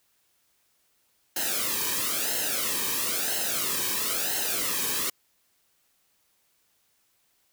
white noise with flanger, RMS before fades -28 dBFS, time 1.36-5.1 s, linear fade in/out 5 ms, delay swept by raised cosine 0.85 to 1.46 ms, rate 1 Hz, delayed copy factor -0.75, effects white hiss -69 dBFS RMS until 7.52 s

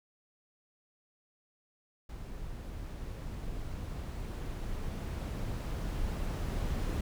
brown noise with level ramp, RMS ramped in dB -43 to -32 dBFS, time 2.09-7.01 s, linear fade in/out 5 ms, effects none

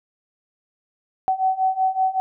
sine beating tone pair, 754 / 759.3 Hz, F#5 / F#5, +32 / +45 cents, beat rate 5.3 Hz, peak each -22 / -20 dBFS, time 1.28-2.2 s, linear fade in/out 0 ms, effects none

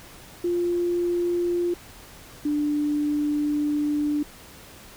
sine tone pair in turn, 349.2 / 295.4 Hz, F4 / D4, 0 / +10 cents, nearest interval minor third, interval 290 cents, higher first, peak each -21 dBFS, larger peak neither, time 0.44-1.74 / 2.45-4.23 s, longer second, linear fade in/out 5 ms, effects pink hiss -46 dBFS RMS until 4.96 s

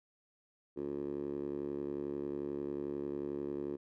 10% pulse tone with band-pass filter, 71.2 Hz, C#2, 47 cents sharp, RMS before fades -39 dBFS, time 0.76-3.77 s, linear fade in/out 20 ms, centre 360 Hz, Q 3.4, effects none

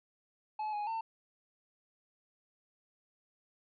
triangle tone with pitch steps, 857 / 832 / 901 Hz, A5 / G#5 / A5, -46 / +3 / +41 cents, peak -32 dBFS, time 0.59-1.01 s, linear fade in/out 5 ms, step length 140 ms, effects resampled to 11025 Hz

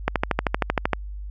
click train, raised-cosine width 0.5 ms, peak -4 dBFS, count 12, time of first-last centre 0.08-0.933 s, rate 12.9 Hz, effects added 50 Hz sine -31 dBFS peak until 1.3 s

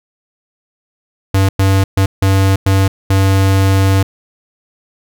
square tone bursts at uneven times, 96.7 Hz, G2, 23 cents flat, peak -9 dBFS, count 6, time 1.34-1.49 / 1.59-1.84 / 1.97-2.06 / 2.22-2.56 / 2.66-2.88 / 3.1-4.03 s, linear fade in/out 5 ms, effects none

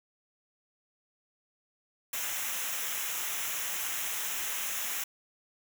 white noise with comb filter, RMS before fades -34 dBFS, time 2.13-5.04 s, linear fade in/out 5 ms, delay 0.22 ms, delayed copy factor -0.7, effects none

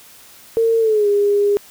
sine tone with pitch glide, 455 to 407.7 Hz, A#4 to G#4, -42 to -32 cents, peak -12 dBFS, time 0.57-1.57 s, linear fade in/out 0 ms, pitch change -190 cents, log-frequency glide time 0.79-1.08 s, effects white hiss -44 dBFS RMS until 1.7 s

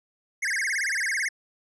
square tone with vibrato, 1864.7 Hz, A#6, in tune, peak -25 dBFS, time 0.42-1.29 s, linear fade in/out 10 ms, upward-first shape sine, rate 18 Hz, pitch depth 290 cents each way, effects resampled to 24000 Hz

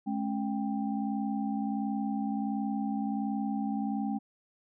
sine tone cluster, 212.6 / 274 / 789 Hz, G#3 / C#4 / G5, +41 / -20 / +11 cents, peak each -31 / -34 / -38 dBFS, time 0.06-4.19 s, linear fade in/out 20 ms, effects none

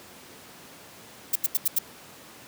violet noise bursts, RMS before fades -22 dBFS, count 5, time 1.33-1.788 s, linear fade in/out 5 ms, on 26 ms, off 82 ms, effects pink hiss -47 dBFS RMS until 2.47 s + high-pass 150 Hz 12 dB/octave

